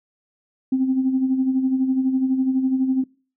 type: tone with tremolo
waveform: sine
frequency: 261.9 Hz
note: C4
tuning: 2 cents sharp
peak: -14 dBFS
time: 0.72-3.04 s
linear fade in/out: 5 ms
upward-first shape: sine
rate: 12 Hz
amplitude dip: 55%
effects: noise-tail reverb RT60 0.4 s tail -24 dB re dry + tanh soft clip ceiling -10 dBFS